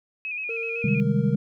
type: tone with vibrato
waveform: sine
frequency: 2498 Hz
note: D#7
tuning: 6 cents sharp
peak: -28 dBFS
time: 0.25-1 s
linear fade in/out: 0 ms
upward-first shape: square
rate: 7.9 Hz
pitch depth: 44 cents each way
type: tone with pitch glide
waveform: triangle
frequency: 457.8 to 466.1 Hz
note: A#4 to A#4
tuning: -31 to 0 cents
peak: -29 dBFS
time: 0.49-1.35 s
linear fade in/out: 2 ms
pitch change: +31 cents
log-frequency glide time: 0.72-0.78 s
type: chord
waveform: sine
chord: Ab major seventh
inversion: first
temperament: equal with one note detuned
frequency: 130.81 / 153.07 / 196 / 207.7 Hz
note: C3 / Eb3 / G3 / Ab3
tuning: 0 / -28 / 0 / 0 cents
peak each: -25 dBFS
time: 0.84-1.36 s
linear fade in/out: 5 ms
effects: none